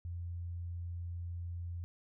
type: tone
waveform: sine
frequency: 86.5 Hz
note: F2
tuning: 16 cents flat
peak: -38 dBFS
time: 0.05-1.84 s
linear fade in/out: 0 ms
effects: none